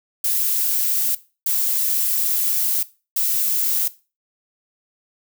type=noise bursts at uneven times; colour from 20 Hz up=violet; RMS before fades=-20 dBFS; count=3; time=0.24-1.15 / 1.46-2.83 / 3.16-3.88 s; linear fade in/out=5 ms; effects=noise-tail reverb RT60 0.3 s tail -17 dB re dry